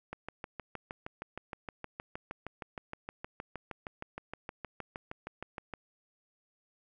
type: click train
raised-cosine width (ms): 0.5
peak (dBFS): -24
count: 37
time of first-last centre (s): 0.13-5.737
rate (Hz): 6.42
effects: none